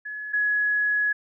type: tone pair in turn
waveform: sine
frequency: 1698 / 1683.4 Hz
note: G#6 / G#6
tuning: +38 / +23 cents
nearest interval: unison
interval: 15 cents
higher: first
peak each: -31 / -20 dBFS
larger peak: second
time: 0.05-0.33 / 0.33-1.13 s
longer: second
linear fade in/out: 10 ms
effects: none